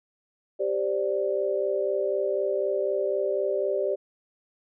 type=chord; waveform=sine; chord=G suspended fourth; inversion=none; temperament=equal; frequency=392 / 523.3 / 587.3 Hz; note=G4 / C5 / D5; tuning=0 / 0 / 0 cents; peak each=-27 / -30 / -27 dBFS; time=0.59-3.96 s; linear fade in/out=20 ms; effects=none